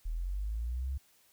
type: linear sweep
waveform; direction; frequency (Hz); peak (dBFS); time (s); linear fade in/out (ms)
sine; up; 38.24 to 69; -32; 0.05-0.98; 10
effects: white hiss -66 dBFS RMS until 1.32 s